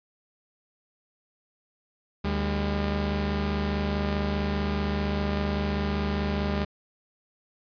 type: tone pair together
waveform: sawtooth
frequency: 75.5 / 201.6 Hz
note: D2 / G3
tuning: +48 / +49 cents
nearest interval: octave + perfect fourth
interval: 1701 cents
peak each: -24 / -24 dBFS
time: 2.24-6.65 s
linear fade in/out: 10 ms
effects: resampled to 11025 Hz